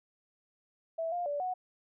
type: tone with pitch steps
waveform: sine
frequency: 656 / 704 / 579 / 736 Hz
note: E5 / F5 / D5 / F#5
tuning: -9 / +14 / -25 / -9 cents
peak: -31 dBFS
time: 0.98-1.54 s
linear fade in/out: 10 ms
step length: 140 ms
effects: none